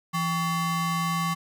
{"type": "ring-modulated tone", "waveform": "square", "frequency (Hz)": 479.5, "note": "A#4", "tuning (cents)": 49, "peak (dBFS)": -22, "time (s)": [0.13, 1.35], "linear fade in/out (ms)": 20, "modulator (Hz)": 648, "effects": []}